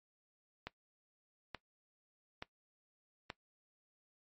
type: click train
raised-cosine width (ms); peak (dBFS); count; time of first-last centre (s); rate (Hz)
0.3; -25; 4; 0.67-3.302; 1.14
effects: noise-tail reverb RT60 0.1 s tail -19 dB re dry + MP3 32 kbps